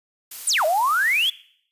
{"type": "noise", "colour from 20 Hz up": "blue", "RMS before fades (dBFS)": -34, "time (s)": [0.31, 1.3], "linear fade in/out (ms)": 5}
{"type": "exponential two-way sweep", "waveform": "sine", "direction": "down then up", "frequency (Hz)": [10290, 600, 3478], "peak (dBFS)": -17, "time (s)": [0.47, 1.3], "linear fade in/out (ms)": 5, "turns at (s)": 0.65}
{"effects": ["noise-tail reverb RT60 0.6 s tail -19 dB re dry", "resampled to 32000 Hz"]}